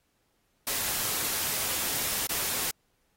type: noise with dropouts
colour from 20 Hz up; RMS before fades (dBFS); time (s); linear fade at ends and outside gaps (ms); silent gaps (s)
white; -30; 0.67-2.71; 2; 2.27-2.293
effects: pink hiss -73 dBFS RMS until 3.16 s + AAC 48 kbps